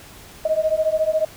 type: beating tone pair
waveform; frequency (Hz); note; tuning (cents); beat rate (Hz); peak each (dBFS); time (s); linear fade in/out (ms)
sine; 622.3 / 636.3; D#5 / D#5; 0 / +39; 14; -20; 0.45-1.25; 5
effects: pink hiss -43 dBFS RMS until 1.36 s